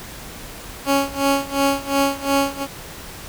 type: tone with tremolo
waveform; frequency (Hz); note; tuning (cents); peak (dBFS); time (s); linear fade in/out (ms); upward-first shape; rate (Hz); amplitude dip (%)
15% pulse; 277; C#4; -1; -8; 0.85-2.67; 50; sine; 2.8; 90
effects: pink hiss -36 dBFS RMS until 3.28 s